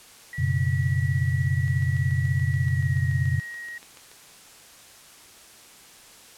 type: tone with pitch glide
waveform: sine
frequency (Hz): 1937 to 1890.6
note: B6 to A#6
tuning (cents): -34 to +24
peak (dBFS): -34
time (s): 0.33-3.78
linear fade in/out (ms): 2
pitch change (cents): -42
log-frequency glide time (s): 2.6-3.01
type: chord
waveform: sine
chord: F# suspended fourth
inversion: none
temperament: equal with one note detuned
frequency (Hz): 92.5 / 123.47 / 140.04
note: F#2 / B2 / C#3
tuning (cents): 0 / 0 / +18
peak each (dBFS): -25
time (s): 0.38-3.4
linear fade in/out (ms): 10
type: click train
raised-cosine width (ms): 0.2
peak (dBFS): -30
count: 18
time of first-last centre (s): 1.68-4.116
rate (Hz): 6.98
effects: white hiss -49 dBFS RMS until 6.37 s + low-pass 11000 Hz 12 dB/octave